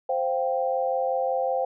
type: chord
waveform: sine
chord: C suspended fourth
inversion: none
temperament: equal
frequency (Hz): 523.3 / 698.5 / 784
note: C5 / F5 / G5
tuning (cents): 0 / 0 / 0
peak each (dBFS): -25 / -29 / -28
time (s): 0.09-1.65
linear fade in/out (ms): 5
effects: none